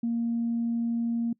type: tone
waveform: sine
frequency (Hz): 233.1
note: A#3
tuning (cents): 0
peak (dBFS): -24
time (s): 0.03-1.33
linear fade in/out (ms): 5
effects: noise-tail reverb RT60 0.1 s tail -24 dB re dry + tanh soft clip ceiling -20 dBFS